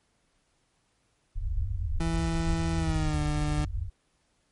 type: low-pass noise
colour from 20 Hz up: pink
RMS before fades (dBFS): -30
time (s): 1.35-3.9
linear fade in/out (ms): 20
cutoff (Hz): 100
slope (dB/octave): 96
type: tone with pitch glide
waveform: 30% pulse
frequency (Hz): 164.81 to 149.4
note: E3 to D3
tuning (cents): 0 to +30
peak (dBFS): -25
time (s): 2-3.65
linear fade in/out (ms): 5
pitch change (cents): -170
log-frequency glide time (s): 2.76-3.2
effects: pink hiss -71 dBFS RMS until 4.51 s + MP3 48 kbps